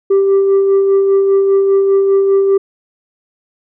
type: tone with tremolo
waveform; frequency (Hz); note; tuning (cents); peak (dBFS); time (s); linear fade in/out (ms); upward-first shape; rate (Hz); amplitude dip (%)
sine; 392; G4; 0; -4; 0.1-2.58; 10; sine; 5; 40
effects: tanh soft clip ceiling -6 dBFS